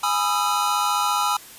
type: chord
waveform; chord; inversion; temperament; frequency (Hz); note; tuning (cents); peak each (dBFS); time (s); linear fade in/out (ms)
square; E major seventh; first; equal with one note detuned; 830.6 / 987.8 / 1244.5 / 1339.2; G#5 / B5 / D#6 / E6; 0 / 0 / 0 / +27; -26; 0.03-1.37; 5
effects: white hiss -43 dBFS RMS until 1.58 s + resampled to 32000 Hz